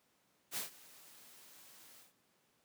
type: noise with ADSR envelope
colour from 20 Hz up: white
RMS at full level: -38 dBFS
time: 0.51-2.13 s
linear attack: 58 ms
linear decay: 130 ms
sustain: -21 dB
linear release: 140 ms
effects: pink hiss -74 dBFS RMS until 2.64 s + high-pass 150 Hz 12 dB/octave